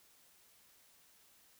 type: silence
effects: white hiss -66 dBFS RMS until 1.59 s